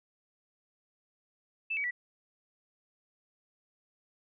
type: tone with pitch steps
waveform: sine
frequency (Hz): 2637 / 2269 / 1952.8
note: E7 / C#7 / B6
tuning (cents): 0 / +40 / -20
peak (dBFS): -30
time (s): 1.7-1.91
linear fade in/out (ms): 10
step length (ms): 70
effects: none